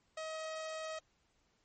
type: tone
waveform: sawtooth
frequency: 634 Hz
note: D#5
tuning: 32 cents sharp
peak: -36 dBFS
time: 0.17-0.99 s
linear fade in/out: 5 ms
effects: pink hiss -75 dBFS RMS until 1.64 s + MP3 32 kbps